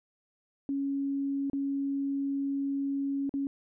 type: tone with dropouts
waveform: sine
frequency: 277.2 Hz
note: C#4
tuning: in tune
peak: -28 dBFS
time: 0.69-3.47 s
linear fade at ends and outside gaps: 1 ms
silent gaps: 1.499-1.532 / 3.294-3.339 s
effects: none